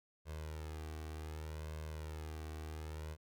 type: tone with flanger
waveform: sawtooth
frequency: 77.78 Hz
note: D#2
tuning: in tune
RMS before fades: -45 dBFS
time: 0.25-3.17 s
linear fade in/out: 50 ms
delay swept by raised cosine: 1.9 to 2.63 ms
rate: 0.66 Hz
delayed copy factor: +0.7
effects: none

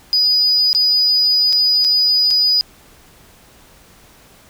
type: tone with dropouts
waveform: sine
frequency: 4947 Hz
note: D#8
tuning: 11 cents flat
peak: -10 dBFS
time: 0.13-2.61 s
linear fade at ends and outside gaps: 0 ms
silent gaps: 0.73-0.749 / 1.526-1.53 / 1.843-1.847 / 2.305-2.309 s
effects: tanh soft clip ceiling -7 dBFS + pink hiss -47 dBFS RMS until 4.49 s

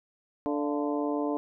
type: harmonic tone with a mistuned harmonic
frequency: 146.83 Hz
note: D3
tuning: in tune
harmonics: 2 / 3 / 4 / 5 / 6 / 7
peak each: -29 / -33 / -35 / -37 / -39 / -40 dBFS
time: 0.46-1.37 s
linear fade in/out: 0 ms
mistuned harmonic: 5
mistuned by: -93 cents
effects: none

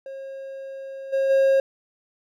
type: tone with level steps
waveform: triangle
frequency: 540 Hz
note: C#5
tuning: 45 cents flat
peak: -31 / -17 / -13 dBFS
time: 0.06-1.6 s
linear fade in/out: 2 ms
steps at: 1.12 / 1.29 s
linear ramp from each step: 20 ms
effects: none

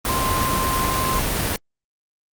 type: tone in noise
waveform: sine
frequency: 1046.5 Hz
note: C6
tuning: in tune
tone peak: -22 dBFS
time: 0.09-1.19 s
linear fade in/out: 0 ms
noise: pink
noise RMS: -22 dBFS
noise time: 0.05-1.56 s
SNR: -3 dB
effects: Opus 32 kbps

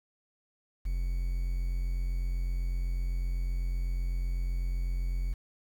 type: tone with quantisation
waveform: triangle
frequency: 43.97 Hz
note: F1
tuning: 13 cents sharp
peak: -26 dBFS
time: 0.85-5.34 s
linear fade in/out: 10 ms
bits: 9
effects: none

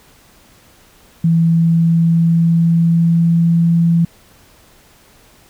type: tone with pitch glide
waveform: sine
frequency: 165.6 to 168.2 Hz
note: E3 to E3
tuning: +8 to +35 cents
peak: -9 dBFS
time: 1.24-4.05 s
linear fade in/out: 5 ms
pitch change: +27 cents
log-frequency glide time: 1.35-3.68 s
effects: pink hiss -48 dBFS RMS until 5.49 s

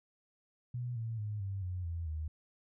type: tone with pitch steps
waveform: sine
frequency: 122.4 / 113.55 / 105.33 / 97.71 / 90.64 / 84.09 / 78 Hz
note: B2 / A#2 / G#2 / G2 / F#2 / E2 / D#2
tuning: -15 / -45 / +25 / -5 / -35 / +35 / +5 cents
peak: -35 dBFS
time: 0.74-2.28 s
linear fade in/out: 5 ms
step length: 220 ms
effects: none

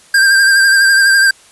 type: tone with vibrato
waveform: square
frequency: 1588 Hz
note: G6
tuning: 22 cents sharp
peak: -7 dBFS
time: 0.14-1.31 s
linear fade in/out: 5 ms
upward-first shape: sine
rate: 12 Hz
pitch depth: 33 cents each way
effects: white hiss -44 dBFS RMS until 1.51 s + resampled to 24000 Hz

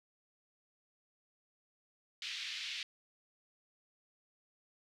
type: band-pass noise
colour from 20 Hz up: white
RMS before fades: -42 dBFS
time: 2.22-2.83 s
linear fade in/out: 2 ms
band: 2100 to 4200 Hz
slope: 24 dB/octave
effects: none

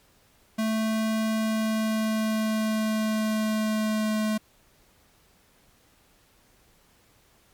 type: tone with pitch glide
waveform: square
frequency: 220 to 215.6 Hz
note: A3 to A3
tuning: 0 to -35 cents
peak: -24 dBFS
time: 0.58-4.38 s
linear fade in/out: 10 ms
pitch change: -35 cents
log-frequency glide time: 1.31-4.17 s
effects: pink hiss -61 dBFS RMS until 7.53 s + MP3 96 kbps

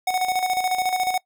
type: tone with tremolo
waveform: square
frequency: 740 Hz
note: F#5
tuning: in tune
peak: -19 dBFS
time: 0.07-1.18 s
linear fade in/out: 5 ms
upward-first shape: square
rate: 14 Hz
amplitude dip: 55%
effects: noise-tail reverb RT60 0.1 s tail -22 dB re dry

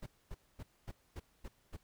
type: noise bursts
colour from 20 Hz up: brown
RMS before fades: -44 dBFS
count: 7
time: 0.02-1.768 s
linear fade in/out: 10 ms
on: 44 ms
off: 240 ms
effects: pink hiss -72 dBFS RMS until 1.83 s

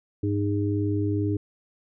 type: harmonic tone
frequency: 102 Hz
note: G#2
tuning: 31 cents flat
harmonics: 1 / 3 / 4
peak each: -25 / -26 / -31 dBFS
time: 0.23-1.37 s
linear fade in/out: 5 ms
effects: none

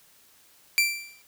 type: tone with exponential decay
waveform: sawtooth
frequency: 2349 Hz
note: D7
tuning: in tune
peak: -13 dBFS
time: 0.78-1.22 s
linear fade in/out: 0 ms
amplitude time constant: 94 ms
effects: white hiss -58 dBFS RMS until 1.27 s

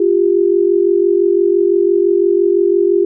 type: tone pair together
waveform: sine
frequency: 350.9 / 396.8 Hz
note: F4 / G4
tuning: +8 / +21 cents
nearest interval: major second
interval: 213 cents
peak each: -12 dBFS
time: 0-3.05 s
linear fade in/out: 5 ms
effects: none

